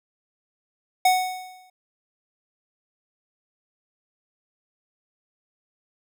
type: tone with exponential decay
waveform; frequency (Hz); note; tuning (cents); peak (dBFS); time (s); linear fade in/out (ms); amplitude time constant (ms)
square; 740; F#5; 0; -14; 1.05-1.7; 5; 140
effects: none